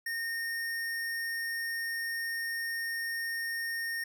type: tone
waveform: square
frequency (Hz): 1839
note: A#6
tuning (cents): -24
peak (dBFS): -33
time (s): 0.06-4.04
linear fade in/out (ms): 5
effects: none